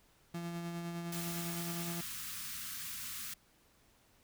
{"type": "tone with tremolo", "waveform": "35% pulse", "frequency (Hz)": 170.5, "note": "F3", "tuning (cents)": -41, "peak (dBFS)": -36, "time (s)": [0.34, 2.01], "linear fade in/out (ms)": 5, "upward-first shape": "sine", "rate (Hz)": 9.8, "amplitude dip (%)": 30}
{"type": "band-stop noise", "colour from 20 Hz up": "white", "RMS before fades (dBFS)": -43, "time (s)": [1.12, 3.34], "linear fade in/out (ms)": 5, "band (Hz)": [250, 1100], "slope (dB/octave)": 48}
{"effects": ["pink hiss -68 dBFS RMS until 4.23 s"]}